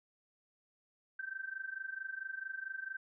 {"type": "tone with amplitude modulation", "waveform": "sine", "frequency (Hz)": 1556, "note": "G6", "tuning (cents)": -13, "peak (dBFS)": -36, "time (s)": [1.19, 2.97], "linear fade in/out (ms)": 5, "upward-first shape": "sine", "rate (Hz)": 24.5, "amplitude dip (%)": 85, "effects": []}